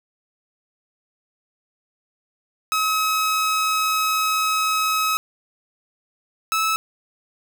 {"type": "tone pair in turn", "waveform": "sawtooth", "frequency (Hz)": [1279, 1302.1], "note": ["D#6", "E6"], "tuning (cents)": [47, -22], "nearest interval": "unison", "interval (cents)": 31, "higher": "second", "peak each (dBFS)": -15, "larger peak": "neither", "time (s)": [[2.72, 5.17], [6.52, 6.76]], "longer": "first", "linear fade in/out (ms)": 0, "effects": []}